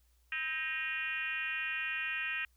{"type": "tone with frequency modulation", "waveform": "sine", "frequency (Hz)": 2165, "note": "C#7", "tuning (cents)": -41, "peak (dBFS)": -33, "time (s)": [0.32, 2.45], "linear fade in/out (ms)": 2, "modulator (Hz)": 292, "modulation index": 2.2, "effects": ["added 60 Hz sine -66 dBFS peak until 2.56 s", "white hiss -75 dBFS RMS until 2.56 s"]}